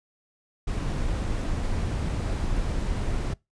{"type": "noise", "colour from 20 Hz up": "brown", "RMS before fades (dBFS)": -27, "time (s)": [0.67, 3.34], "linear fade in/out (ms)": 10, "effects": ["noise-tail reverb RT60 0.2 s tail -23 dB re dry", "resampled to 22050 Hz"]}